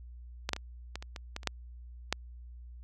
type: clicks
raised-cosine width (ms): 0.2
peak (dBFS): -13 / -11 / -22 / -20 / -26 / -23 / -19 / -30 / -11 / -10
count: 10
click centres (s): 0.491 / 0.533 / 0.564 / 0.956 / 1.025 / 1.162 / 1.364 / 1.432 / 1.473 / 2.126
effects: added 60 Hz sine -45 dBFS peak until 2.83 s